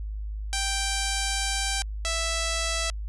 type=tone pair in turn; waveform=5% pulse; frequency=784 / 659.3 Hz; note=G5 / E5; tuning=0 / 0 cents; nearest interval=minor third; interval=300 cents; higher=first; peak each=-14 / -15 dBFS; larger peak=first; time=0.53-1.82 / 2.05-2.9 s; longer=first; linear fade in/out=0 ms; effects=added 52 Hz sine -30 dBFS peak until 3.08 s + resampled to 24000 Hz